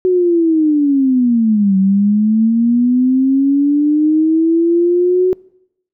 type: linear two-way sweep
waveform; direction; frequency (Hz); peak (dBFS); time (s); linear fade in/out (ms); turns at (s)
sine; down then up; 371.5 to 189.5 to 371.5; -9; 0.05-5.33; 0; 1.77
effects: noise-tail reverb RT60 0.8 s tail -24 dB re dry